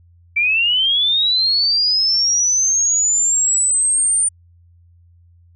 sine linear sweep, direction up, 2313 to 9070 Hz, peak -13 dBFS, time 0.36-4.29 s, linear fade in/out 10 ms, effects added 86 Hz sine -47 dBFS peak until 5.55 s

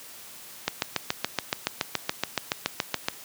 click train, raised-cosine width 0.2 ms, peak -6 dBFS, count 18, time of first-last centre 0.68-3.085 s, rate 7.07 Hz, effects white hiss -45 dBFS RMS until 3.24 s + high-pass 100 Hz 12 dB/octave

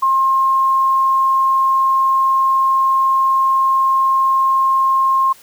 sine tone, 1066 Hz, C6, 32 cents sharp, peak -11 dBFS, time 0.02-5.33 s, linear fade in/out 10 ms, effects white hiss -45 dBFS RMS until 5.42 s

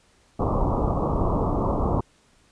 pink low-pass noise, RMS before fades -23 dBFS, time 0.39-2.01 s, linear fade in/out 10 ms, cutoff 1200 Hz, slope 96 dB/octave, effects pink hiss -60 dBFS RMS until 2.51 s + resampled to 22050 Hz

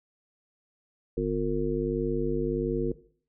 harmonic tone, 50.7 Hz, G#1, 41 cents flat, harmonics 1 / 3 / 5 / 7 / 9, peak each -32 / -34 / -33 / -30 / -29 dBFS, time 1.17-2.92 s, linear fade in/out 5 ms, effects noise-tail reverb RT60 0.5 s tail -17 dB re dry

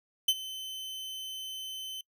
40% pulse tone with ADSR envelope, 3060 Hz, G7, 42 cents flat, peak -19 dBFS, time 0.28-2.01 s, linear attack 6 ms, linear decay 48 ms, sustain -18 dB, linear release 3 ms, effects noise-tail reverb RT60 0.1 s tail -24 dB re dry

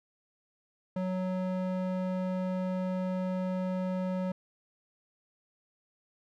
square tone with band-pass filter, 185 Hz, F#3, in tune, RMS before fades -32 dBFS, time 0.96-4.32 s, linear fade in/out 5 ms, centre 410 Hz, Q 0.93, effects none

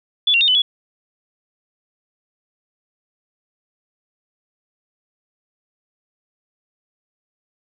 sine tone with pitch steps, 3447 / 2756 / 3675 / 3012 / 3378 Hz, A7 / F7 / A#7 / F#7 / G#7, -36 / -24 / -25 / +30 / +29 cents, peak -12 dBFS, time 0.27-0.62 s, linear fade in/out 5 ms, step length 70 ms, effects none

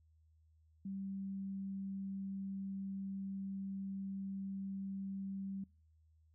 sine tone, 194.6 Hz, G3, 12 cents flat, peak -40 dBFS, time 0.85-5.64 s, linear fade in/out 5 ms, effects noise-tail reverb RT60 0.4 s tail -26 dB re dry + added 79 Hz sine -66 dBFS peak until 6.34 s

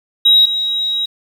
sine tone pair in turn, 3824 / 3824 Hz, A#7 / A#7, +43 / +43 cents, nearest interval unison, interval 0 cents, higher neither, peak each -5 / -15 dBFS, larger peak first, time 0.25-0.46 / 0.46-1.06 s, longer second, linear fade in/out 10 ms, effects tanh soft clip ceiling -2 dBFS + 7-bit

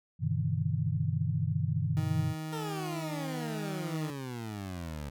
sine chord, E minor seventh, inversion first, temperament equal with one note detuned, 98 / 123.47 / 146.83 / 161.33 Hz, G2 / B2 / D3 / E3, 0 / 0 / 0 / -37 cents, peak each -33 dBFS, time 0.19-2.35 s, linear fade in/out 50 ms
30% pulse tone, 156.9 Hz, D#3, 15 cents sharp, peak -33 dBFS, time 1.97-4.1 s, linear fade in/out 0 ms
20% pulse exponential sweep, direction down, 466.2 to 69.3 Hz, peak -32 dBFS, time 2.52-5.1 s, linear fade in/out 10 ms
effects none

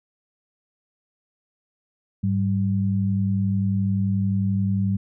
sine tone pair together, 102.23 / 193.6 Hz, G#2 / G3, -27 / -21 cents, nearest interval major seventh, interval 1106 cents, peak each -22 dBFS, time 2.23-4.97 s, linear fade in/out 10 ms, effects none

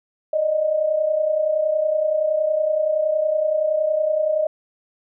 sine tone pair together, 591.6 / 622.3 Hz, D5 / D#5, +13 / 0 cents, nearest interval minor second, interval 87 cents, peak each -24 / -18 dBFS, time 0.33-4.47 s, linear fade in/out 5 ms, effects none

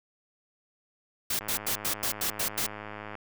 white noise bursts, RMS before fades -29 dBFS, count 8, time 1.3-2.666 s, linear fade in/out 5 ms, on 92 ms, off 90 ms
click train, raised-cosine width 0.5 ms, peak -24 dBFS, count 184, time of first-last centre 1.41-3.153 s, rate 105 Hz
effects none

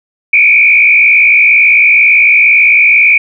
sine tone with frequency modulation, 2360 Hz, D7, 8 cents sharp, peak -3 dBFS, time 0.33-3.18 s, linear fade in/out 5 ms, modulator 57.9 Hz, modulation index 2, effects none

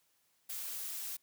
blue noise, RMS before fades -41 dBFS, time 0.49-1.17 s, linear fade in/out 10 ms, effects white hiss -74 dBFS RMS until 1.22 s + high-pass 60 Hz 12 dB/octave

